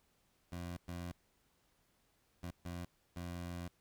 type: tone bursts at uneven times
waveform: 20% pulse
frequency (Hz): 87.31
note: F2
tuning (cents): 0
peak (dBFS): -37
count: 5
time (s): 0.52-0.77 / 0.88-1.12 / 2.43-2.51 / 2.65-2.85 / 3.16-3.68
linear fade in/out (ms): 5
effects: pink hiss -75 dBFS RMS until 3.8 s